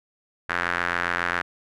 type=tone with band-pass filter; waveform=sawtooth; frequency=87.31 Hz; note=F2; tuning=in tune; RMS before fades=-26 dBFS; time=0.49-1.42 s; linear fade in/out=10 ms; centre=1600 Hz; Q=3; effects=none